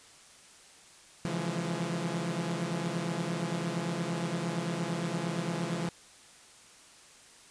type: tone cluster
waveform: sawtooth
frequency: 136 / 155.8 / 168.1 / 176.8 / 209.4 Hz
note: C#3 / D#3 / E3 / F3 / G#3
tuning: -33 / +3 / +34 / +22 / +15 cents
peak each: -37 / -39 / -30 / -33 / -36 dBFS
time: 1.25-5.89 s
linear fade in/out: 0 ms
effects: white hiss -55 dBFS RMS until 7.5 s + resampled to 22050 Hz